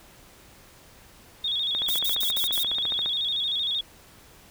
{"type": "tone with vibrato", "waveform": "sine", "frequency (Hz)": 3520, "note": "A7", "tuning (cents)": 0, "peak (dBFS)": -24, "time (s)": [1.44, 3.81], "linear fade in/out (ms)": 5, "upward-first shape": "square", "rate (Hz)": 13, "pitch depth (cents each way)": 77}
{"type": "click train", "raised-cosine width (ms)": 0.5, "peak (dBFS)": -21, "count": 20, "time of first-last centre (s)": [1.75, 3.06], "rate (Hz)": 14.5}
{"type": "noise bursts", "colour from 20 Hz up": "violet", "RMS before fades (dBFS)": -29, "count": 5, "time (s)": [1.88, 2.634], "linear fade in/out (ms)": 5, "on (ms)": 110, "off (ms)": 51}
{"effects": ["pink hiss -52 dBFS RMS until 4.5 s"]}